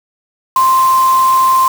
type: tone in noise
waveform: sine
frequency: 1046.5 Hz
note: C6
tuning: in tune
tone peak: -7 dBFS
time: 0.56-1.68 s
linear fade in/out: 2 ms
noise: white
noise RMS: -25 dBFS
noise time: 0.56-1.68 s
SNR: +15 dB
effects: none